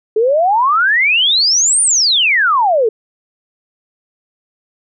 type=exponential two-way sweep; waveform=sine; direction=up then down; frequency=418.5 to 9400 to 418.5 Hz; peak=-9 dBFS; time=0.16-2.89 s; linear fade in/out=5 ms; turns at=1.82 s; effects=none